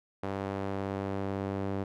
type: tone with band-pass filter sweep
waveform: sawtooth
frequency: 98 Hz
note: G2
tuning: in tune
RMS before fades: -34 dBFS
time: 0.23-1.84 s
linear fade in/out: 5 ms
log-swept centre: 630 to 400 Hz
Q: 0.71
effects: none